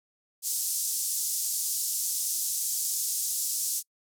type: band-pass noise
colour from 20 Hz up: pink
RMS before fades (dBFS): -30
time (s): 0.42-3.83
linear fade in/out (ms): 50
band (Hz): 5900 to 14000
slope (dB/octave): 24
effects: noise-tail reverb RT60 0.1 s tail -26 dB re dry